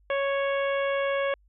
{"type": "harmonic tone", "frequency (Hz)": 554, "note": "C#5", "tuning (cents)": -1, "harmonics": [1, 2, 3, 4, 5, 6], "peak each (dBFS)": [-25, -33, -34, -36, -40, -43], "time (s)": [0.1, 1.34], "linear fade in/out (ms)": 2, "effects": ["added 50 Hz sine -58 dBFS peak until 1.48 s"]}